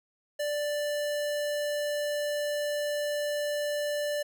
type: tone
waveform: square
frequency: 588 Hz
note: D5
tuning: 2 cents sharp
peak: -29 dBFS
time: 0.39-4.23 s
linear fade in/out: 10 ms
effects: none